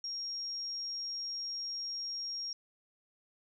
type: tone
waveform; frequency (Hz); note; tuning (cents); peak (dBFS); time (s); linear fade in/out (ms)
sine; 5580; F8; -2; -36; 0.04-2.53; 2
effects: none